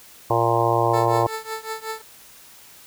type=harmonic tone; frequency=116.54 Hz; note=A#2; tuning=in tune; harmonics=1 / 3 / 4 / 5 / 6 / 7 / 8 / 9; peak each=-25 / -25 / -25 / -25 / -25 / -25 / -25 / -25 dBFS; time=0.3-1.27 s; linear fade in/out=5 ms
type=tone with tremolo; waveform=15% pulse; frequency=441.6 Hz; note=A4; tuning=6 cents sharp; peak=-19 dBFS; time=0.93-2.02 s; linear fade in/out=10 ms; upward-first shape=triangle; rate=5.4 Hz; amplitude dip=95%
effects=white hiss -47 dBFS RMS until 2.86 s